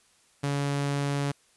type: tone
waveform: sawtooth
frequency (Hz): 141.8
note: C#3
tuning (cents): +40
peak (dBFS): -22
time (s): 0.43-1.32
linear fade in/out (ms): 10
effects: white hiss -63 dBFS RMS until 1.56 s + resampled to 24000 Hz